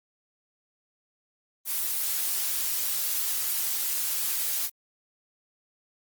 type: noise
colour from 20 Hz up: blue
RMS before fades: -28 dBFS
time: 1.65-4.7 s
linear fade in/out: 50 ms
effects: Opus 24 kbps